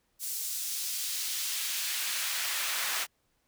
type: noise with high-pass filter sweep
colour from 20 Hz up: pink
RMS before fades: -33 dBFS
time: 0.19-3.07 s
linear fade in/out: 50 ms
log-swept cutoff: 7100 to 1200 Hz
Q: 0.8
effects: pink hiss -74 dBFS RMS until 3.47 s